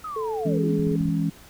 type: linear sweep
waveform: sine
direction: down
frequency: 1300 to 147.1 Hz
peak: -30 dBFS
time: 0.04-0.79 s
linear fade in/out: 5 ms
type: tone with pitch glide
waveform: sine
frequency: 440 to 421.6 Hz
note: A4 to G#4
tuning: 0 to +26 cents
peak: -26 dBFS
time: 0.16-0.96 s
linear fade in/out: 5 ms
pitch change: -74 cents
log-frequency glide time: 0.53-0.64 s
type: chord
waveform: sine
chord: C# minor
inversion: first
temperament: equal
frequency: 164.81 / 207.7 / 277.2 Hz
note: E3 / G#3 / C#4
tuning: 0 / 0 / 0 cents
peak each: -23 / -28 / -27 dBFS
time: 0.45-1.3 s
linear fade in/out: 10 ms
type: clicks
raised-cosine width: 5 ms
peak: -23 dBFS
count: 6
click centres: 0.796 / 0.87 / 0.916 / 1.01 / 1.057 / 1.089 s
effects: pink hiss -49 dBFS RMS until 1.49 s